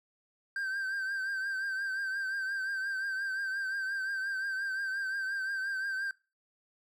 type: tone with vibrato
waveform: triangle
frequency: 1568 Hz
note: G6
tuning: in tune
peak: -30 dBFS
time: 0.56-6.11 s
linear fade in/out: 2 ms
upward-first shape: triangle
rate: 5.7 Hz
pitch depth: 56 cents each way
effects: noise-tail reverb RT60 0.3 s tail -22 dB re dry